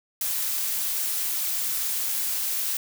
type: noise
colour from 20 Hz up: blue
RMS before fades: -27 dBFS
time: 0.21-2.77 s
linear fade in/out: 2 ms
effects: none